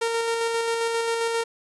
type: tone with tremolo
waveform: sawtooth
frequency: 460.3 Hz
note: A#4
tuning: 22 cents flat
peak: -18 dBFS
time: 0.01-1.44 s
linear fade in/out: 10 ms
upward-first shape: square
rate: 7.5 Hz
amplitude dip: 25%
effects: resampled to 24000 Hz